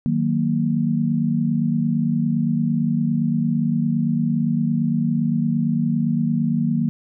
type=chord; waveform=sine; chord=D# minor; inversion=none; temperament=equal; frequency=155.56 / 185 / 233.1 Hz; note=D#3 / F#3 / A#3; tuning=0 / 0 / 0 cents; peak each=-22 / -24 / -20 dBFS; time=0.06-6.89 s; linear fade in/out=0 ms; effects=none